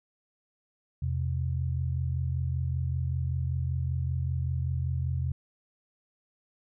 sine tone pair together, 83.51 / 128.7 Hz, E2 / C3, +23 / -28 cents, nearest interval perfect fifth, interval 749 cents, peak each -29 / -30 dBFS, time 1.02-5.32 s, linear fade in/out 5 ms, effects none

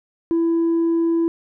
triangle tone with tanh clipping, 333 Hz, E4, 18 cents sharp, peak -16 dBFS, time 0.31-1.28 s, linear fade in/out 0 ms, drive 6 dB, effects none

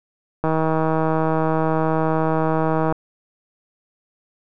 click train, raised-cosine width 1 ms, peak -7 dBFS, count 396, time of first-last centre 0.44-2.924 s, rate 159 Hz, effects none

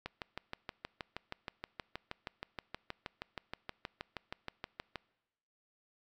click train, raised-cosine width 0.3 ms, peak -23 dBFS, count 32, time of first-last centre 0.06-4.957 s, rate 6.33 Hz, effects noise-tail reverb RT60 1.0 s tail -23 dB re dry

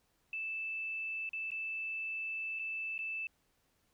sine tone with dropouts, 2637 Hz, E7, in tune, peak -36 dBFS, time 0.33-3.27 s, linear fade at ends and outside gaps 2 ms, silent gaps 1.292-1.332 / 1.506-1.517 / 2.59-2.594 / 2.98-2.989 s, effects pink hiss -75 dBFS RMS until 3.93 s

